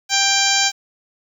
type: harmonic tone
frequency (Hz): 789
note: G5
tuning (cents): +11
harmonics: 1 / 2 / 3 / 4 / 5 / 6 / 7 / 8 / 9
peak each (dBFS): -23 / -23 / -23 / -23 / -23 / -23 / -23 / -23 / -23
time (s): 0.09-0.72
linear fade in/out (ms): 50
effects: 7-bit